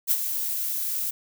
violet noise with ADSR envelope, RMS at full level -20 dBFS, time 0.07-1.11 s, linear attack 42 ms, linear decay 46 ms, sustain -8 dB, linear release 10 ms, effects none

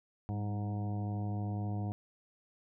harmonic tone with a mistuned harmonic, 103.83 Hz, G#2, in tune, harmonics 1 / 2 / 3 / 4 / 5 / 6 / 7 / 8 / 9, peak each -34 / -40 / -45 / -53 / -54 / -55 / -47 / -59 / -56 dBFS, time 0.29-1.92 s, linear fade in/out 0 ms, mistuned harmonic 2, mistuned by -53 cents, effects none

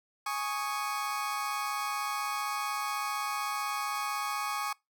35% pulse chord, Ab suspended fourth, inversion none, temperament equal, 830.6 / 1108.7 / 1244.5 Hz, Ab5 / Db6 / Eb6, 0 / 0 / 0 cents, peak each -35 / -33 / -35 dBFS, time 0.26-4.73 s, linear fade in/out 5 ms, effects noise-tail reverb RT60 0.2 s tail -24 dB re dry

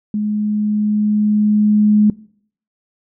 sine tone with level ramp, 210.4 Hz, G#3, 23 cents sharp, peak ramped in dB -16 to -7 dBFS, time 0.14-2.1 s, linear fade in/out 2 ms, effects noise-tail reverb RT60 0.6 s tail -22 dB re dry

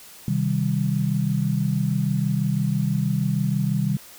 sine chord, C minor, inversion none, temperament just, 130.81 / 156.98 / 196.22 Hz, C3 / Eb3 / G3, 0 / +16 / +2 cents, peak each -24 dBFS, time 0.28-3.97 s, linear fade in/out 2 ms, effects white hiss -45 dBFS RMS until 4.18 s

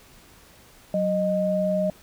sine tone pair together, 186.3 / 618 Hz, F#3 / D#5, +12 / -12 cents, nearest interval octave + major sixth, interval 2076 cents, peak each -25 / -22 dBFS, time 0.94-1.9 s, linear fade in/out 2 ms, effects pink hiss -52 dBFS RMS until 2.02 s

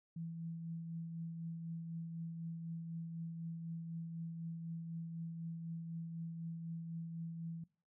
sine tone with tremolo, 165.6 Hz, E3, 8 cents sharp, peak -40 dBFS, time 0.16-7.64 s, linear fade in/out 5 ms, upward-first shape triangle, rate 4 Hz, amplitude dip 40%, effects noise-tail reverb RT60 0.4 s tail -22 dB re dry

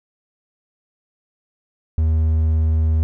triangle tone, 79.3 Hz, D#2, 33 cents sharp, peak -12 dBFS, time 1.98-3.03 s, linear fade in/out 0 ms, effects none

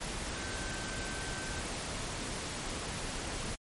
sine tone in noise, 1547 Hz, G6, 23 cents flat, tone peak -44 dBFS, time 0.34-1.61 s, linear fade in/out 20 ms, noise pink, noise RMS -38 dBFS, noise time 0-3.56 s, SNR -9 dB, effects MP3 48 kbps

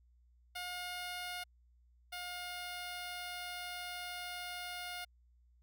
10% pulse tone pair in turn, 716 / 713.1 Hz, F5 / F5, +43 / +36 cents, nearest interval unison, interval 7 cents, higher first, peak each -32 / -33 dBFS, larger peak first, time 0.55-1.44 / 2.12-5.05 s, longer second, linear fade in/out 10 ms, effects added 60 Hz sine -64 dBFS peak until 5.62 s

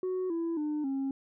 sine tone with pitch steps, 370 / 333.5 / 300.5 / 270.9 Hz, F#4 / E4 / D4 / C#4, 0 / +20 / +40 / -40 cents, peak -27 dBFS, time 0.03-1.11 s, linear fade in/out 2 ms, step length 270 ms, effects tanh soft clip ceiling -28 dBFS

